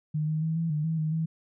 sine tone with pitch steps, 153 / 155.9 / 160.5 / 165.2 / 151.1 / 161.5 / 155.8 / 161.2 Hz, D#3 / D#3 / E3 / E3 / D3 / E3 / D#3 / E3, -29 / +4 / -46 / +4 / +50 / -35 / +3 / -38 cents, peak -25 dBFS, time 0.14-1.26 s, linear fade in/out 10 ms, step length 140 ms, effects none

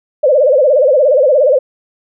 sine tone with vibrato, 554.4 Hz, C#5, in tune, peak -6 dBFS, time 0.23-1.59 s, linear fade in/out 10 ms, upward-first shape sine, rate 17 Hz, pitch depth 180 cents each way, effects none

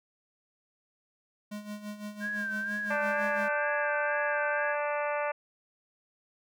square tone with tremolo, 208.6 Hz, G#3, 8 cents sharp, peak -36 dBFS, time 1.51-3.49 s, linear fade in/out 10 ms, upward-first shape sine, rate 5.9 Hz, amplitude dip 70%
sine tone with vibrato, 1600 Hz, G6, 35 cents sharp, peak -31 dBFS, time 2.2-4.76 s, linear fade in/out 50 ms, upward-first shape sine, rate 2.1 Hz, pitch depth 70 cents each way
harmonic tone, 293.7 Hz, D4, in tune, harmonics 2 / 3 / 4 / 5 / 6 / 7 / 8 / 9, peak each -31 / -35 / -37 / -39 / -41 / -42 / -43 / -44 dBFS, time 2.9-5.32 s, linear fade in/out 10 ms
effects none

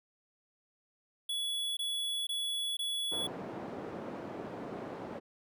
square tone bursts, 3392 Hz, G#7, 36 cents sharp, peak -33 dBFS, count 4, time 1.29-3.27 s, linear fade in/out 5 ms, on 480 ms, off 20 ms
white band-pass noise, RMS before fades -42 dBFS, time 3.11-5.2 s, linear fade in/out 20 ms, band 160 to 560 Hz, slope 12 dB/octave
effects none

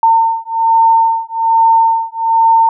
sine beating tone pair, 906 / 907.2 Hz, A#5 / A#5, -50 / -47 cents, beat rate 1.2 Hz, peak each -11 / -11 dBFS, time 0.03-2.69 s, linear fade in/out 2 ms, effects none

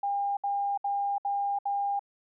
sine tone bursts, 804 Hz, G5, 44 cents sharp, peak -26 dBFS, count 5, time 0.03-1.994 s, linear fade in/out 5 ms, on 340 ms, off 66 ms, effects none

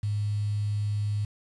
sine tone with quantisation, 103.83 Hz, G#2, in tune, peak -25 dBFS, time 0.03-1.25 s, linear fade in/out 5 ms, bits 8, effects resampled to 24000 Hz

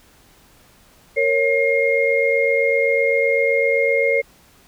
sine tone cluster, 463.2 / 551 / 2134 Hz, A#4 / C#5 / C7, -11 / -11 / +34 cents, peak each -19 dBFS, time 1.16-4.22 s, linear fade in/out 20 ms, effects pink hiss -52 dBFS RMS until 4.67 s

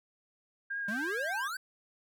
sine tone with vibrato, 1599 Hz, G6, 34 cents sharp, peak -33 dBFS, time 0.7-1.48 s, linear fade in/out 10 ms, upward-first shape triangle, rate 2.7 Hz, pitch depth 45 cents each way
square exponential sweep, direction up, 196 to 1597 Hz, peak -36 dBFS, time 0.88-1.57 s, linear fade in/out 5 ms
effects none

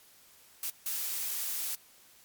blue noise bursts at uneven times, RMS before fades -34 dBFS, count 2, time 0.63-0.7 / 0.86-1.75 s, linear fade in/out 2 ms, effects white hiss -59 dBFS RMS until 2.24 s + MP3 96 kbps

